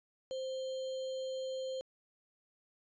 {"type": "tone with sample-and-hold", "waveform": "sine", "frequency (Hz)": 522, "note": "C5", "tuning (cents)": -4, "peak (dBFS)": -36, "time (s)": [0.31, 1.81], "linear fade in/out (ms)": 0, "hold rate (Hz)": 3675, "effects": ["resampled to 16000 Hz"]}